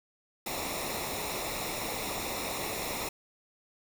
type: noise with comb filter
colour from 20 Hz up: pink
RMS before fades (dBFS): -35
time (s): 0.46-3.09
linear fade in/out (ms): 5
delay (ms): 0.64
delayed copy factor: -0.7
effects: none